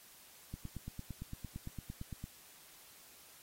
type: click train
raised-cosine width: 5 ms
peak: -30 dBFS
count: 16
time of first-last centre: 0.54-2.241 s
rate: 8.82 Hz
effects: white hiss -59 dBFS RMS until 3.42 s + AAC 48 kbps